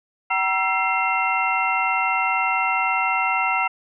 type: tone cluster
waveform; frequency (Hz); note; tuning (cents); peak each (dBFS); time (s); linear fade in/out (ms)
sine; 763 / 949 / 1338 / 2103 / 2721; G5 / A#5 / E6 / C7 / F7; -47 / +31 / +25 / +8 / -46; -25; 0.3-3.68; 10
effects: none